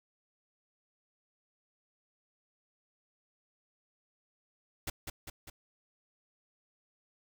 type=noise with echo; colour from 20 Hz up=pink; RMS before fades=-36 dBFS; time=4.87-4.9 s; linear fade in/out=5 ms; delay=200 ms; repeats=3; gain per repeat=-4 dB; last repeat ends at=5.5 s; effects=none